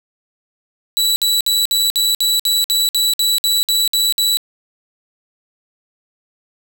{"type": "tone bursts", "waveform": "sawtooth", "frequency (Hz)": 3940, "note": "B7", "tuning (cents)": -5, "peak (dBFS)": -10, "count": 14, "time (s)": [0.97, 4.371], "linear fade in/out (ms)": 0, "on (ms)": 190, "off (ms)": 57, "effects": []}